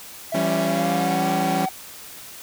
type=tone with pitch glide; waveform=triangle; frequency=659.3 to 757.3 Hz; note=E5 to F#5; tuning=0 to +40 cents; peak=-21 dBFS; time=0.32-1.69 s; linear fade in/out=5 ms; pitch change=+240 cents; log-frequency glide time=0.6-1.27 s
type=chord; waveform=sawtooth; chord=C# diminished; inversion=first; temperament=equal with one note detuned; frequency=168.37 / 196 / 277.2 Hz; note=E3 / G3 / C#4; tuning=+37 / 0 / 0 cents; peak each=-22 dBFS; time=0.34-1.66 s; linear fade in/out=10 ms
effects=white hiss -40 dBFS RMS until 2.42 s